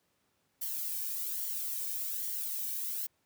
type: noise with flanger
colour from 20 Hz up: violet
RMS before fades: -36 dBFS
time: 0.61-3.07 s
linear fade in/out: 10 ms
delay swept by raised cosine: 0.78 to 1.51 ms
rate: 1.2 Hz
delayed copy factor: -0.55
effects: pink hiss -75 dBFS RMS until 3.25 s + high-pass 100 Hz 12 dB/octave